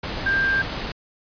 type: tone in noise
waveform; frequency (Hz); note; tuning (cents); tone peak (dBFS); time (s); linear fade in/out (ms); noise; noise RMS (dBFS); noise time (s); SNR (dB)
sine; 1587; G6; +21; -18; 0.26-0.62; 5; pink; -29; 0.03-0.92; +8
effects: resampled to 11025 Hz